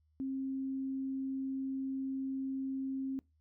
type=tone; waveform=sine; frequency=267.2 Hz; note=C4; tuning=36 cents sharp; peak=-34 dBFS; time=0.2-3.19 s; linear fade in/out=0 ms; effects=noise-tail reverb RT60 0.2 s tail -23 dB re dry + added 77 Hz sine -69 dBFS peak until 3.4 s